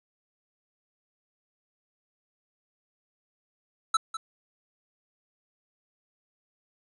square tone with echo, 1318.5 Hz, E6, in tune, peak -20 dBFS, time 3.94-3.97 s, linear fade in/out 5 ms, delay 200 ms, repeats 1, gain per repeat -12 dB, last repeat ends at 4.17 s, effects resampled to 22050 Hz + 10-bit

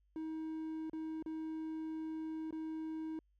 triangle tone with dropouts, 317 Hz, D#4, 32 cents sharp, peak -37 dBFS, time 0.16-3.19 s, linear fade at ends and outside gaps 1 ms, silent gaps 0.897-0.932 / 1.225-1.261 / 2.508-2.526 s, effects added 50 Hz sine -70 dBFS peak until 3.39 s

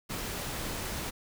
pink noise, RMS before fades -36 dBFS, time 0.09-1.11 s, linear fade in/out 20 ms, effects none

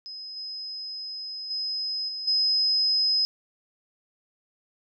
sine tone with level steps, 5070 Hz, D#8, 32 cents sharp, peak -36 / -33 / -27 / -31 / -20 dBFS, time 0.06-3.25 s, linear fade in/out 0 ms, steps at 0.36 / 1.5 / 2.08 / 2.27 s, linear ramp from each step 10 ms, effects none

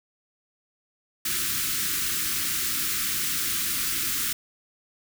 white band-stop noise, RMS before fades -27 dBFS, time 1.25-4.33 s, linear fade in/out 5 ms, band 370 to 1200 Hz, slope 48 dB/octave, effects none

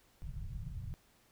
pink low-pass noise, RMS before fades -42 dBFS, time 0.22-0.94 s, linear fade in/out 0 ms, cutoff 160 Hz, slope 48 dB/octave, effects pink hiss -68 dBFS RMS until 1.31 s

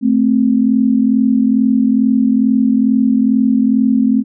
sine tone pair together, 219.7 / 262 Hz, A3 / C4, -2 / +2 cents, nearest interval minor third, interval 304 cents, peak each -12 dBFS, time 0.01-4.24 s, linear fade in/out 50 ms, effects none

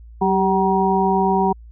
harmonic tone with a mistuned harmonic, 189.9 Hz, F#3, 45 cents sharp, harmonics 1 / 2 / 4 / 5, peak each -20 / -20 / -20 / -20 dBFS, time 0.21-1.53 s, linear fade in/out 10 ms, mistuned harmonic 2, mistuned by +46 cents, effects added 57 Hz sine -38 dBFS peak until 1.71 s

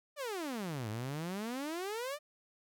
sawtooth exponential two-way sweep, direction down then up, 614 to 103.83 to 614 Hz, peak -33 dBFS, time 0.16-2.19 s, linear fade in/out 50 ms, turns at 0.89 s, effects none

